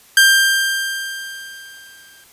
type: tone with exponential decay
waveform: sawtooth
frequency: 1586 Hz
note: G6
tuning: 20 cents sharp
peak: -3 dBFS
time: 0.17-2.24 s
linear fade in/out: 2 ms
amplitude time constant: 450 ms
effects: white hiss -48 dBFS RMS until 2.32 s + resampled to 32000 Hz